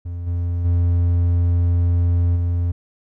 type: tone with level steps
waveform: triangle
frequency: 86.8 Hz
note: F2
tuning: 10 cents flat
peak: -23 / -17 / -12 / -15 dBFS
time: 0.05-2.72 s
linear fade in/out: 10 ms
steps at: 0.26 / 0.64 / 2.35 s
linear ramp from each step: 20 ms
effects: none